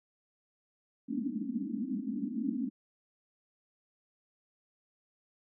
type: band-pass noise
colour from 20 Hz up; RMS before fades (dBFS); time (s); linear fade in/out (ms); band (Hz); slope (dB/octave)
pink; -35; 1.08-2.7; 20; 200 to 300; 96
effects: none